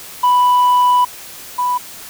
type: tone pair in turn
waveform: sine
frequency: 989 / 989 Hz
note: B5 / B5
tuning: +2 / +2 cents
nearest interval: unison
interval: 0 cents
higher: neither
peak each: -6 / -13 dBFS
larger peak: first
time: 0.23-1.05 / 1.58-1.78 s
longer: first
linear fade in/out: 10 ms
effects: tanh soft clip ceiling -8 dBFS + white hiss -34 dBFS RMS until 2.09 s